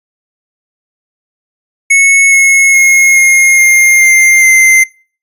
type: tone with pitch steps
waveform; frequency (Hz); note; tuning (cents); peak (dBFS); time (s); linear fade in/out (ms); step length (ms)
square; 2200 / 2180 / 2160 / 2140 / 2120 / 2101 / 2081; C#7 / C#7 / C#7 / C7 / C7 / C7 / C7; -14 / -29 / -45 / +38 / +22 / +7 / -10; -4; 1.9-4.84; 10; 420
effects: noise-tail reverb RT60 0.4 s tail -23 dB re dry + resampled to 32000 Hz